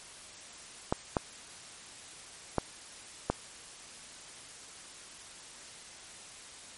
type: clicks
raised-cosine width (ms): 1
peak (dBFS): -12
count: 4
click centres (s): 0.925 / 1.168 / 2.583 / 3.3
effects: white hiss -49 dBFS RMS until 6.77 s + MP3 48 kbps